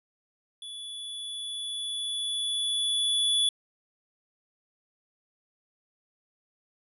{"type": "tone with level ramp", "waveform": "square", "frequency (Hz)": 3431, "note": "A7", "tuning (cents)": -44, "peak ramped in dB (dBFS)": [-39, -22], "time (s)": [0.62, 3.49], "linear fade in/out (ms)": 2, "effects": ["resampled to 32000 Hz"]}